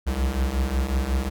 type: beating tone pair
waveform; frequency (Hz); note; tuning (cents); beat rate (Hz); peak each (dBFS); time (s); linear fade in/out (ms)
square; 61.74 / 67.24; B1 / C2; 0 / +48; 5.5; -27 / -24; 0.06-1.3; 20
effects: none